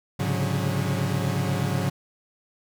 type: tone cluster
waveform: 40% pulse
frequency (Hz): 103 / 134.4 / 142.7 / 180.4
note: G#2 / C3 / D3 / F#3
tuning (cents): -14 / +47 / -49 / -44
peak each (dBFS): -28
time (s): 0.19-1.9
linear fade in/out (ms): 10
effects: none